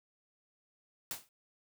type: noise with exponential decay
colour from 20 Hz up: white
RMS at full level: -35 dBFS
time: 1.11-1.29 s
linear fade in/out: 1 ms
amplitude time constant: 37 ms
effects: none